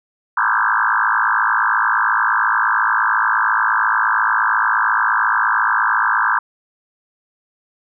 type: tone with frequency modulation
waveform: sine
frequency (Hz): 1280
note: D#6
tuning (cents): +49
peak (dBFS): -13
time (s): 0.37-6.39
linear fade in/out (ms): 5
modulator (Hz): 54.3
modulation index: 6.6
effects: none